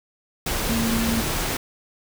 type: tone in noise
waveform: sine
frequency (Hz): 228.3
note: A#3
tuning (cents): -36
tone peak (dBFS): -22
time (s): 0.69-1.21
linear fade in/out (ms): 5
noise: pink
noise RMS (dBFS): -25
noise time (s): 0.46-1.57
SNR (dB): 0
effects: none